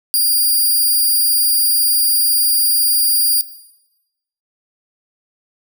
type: tone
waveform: 5% pulse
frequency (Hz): 4806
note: D8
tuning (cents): +39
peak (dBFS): -5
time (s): 0.14-3.41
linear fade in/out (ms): 0
effects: noise-tail reverb RT60 1.0 s tail -18 dB re dry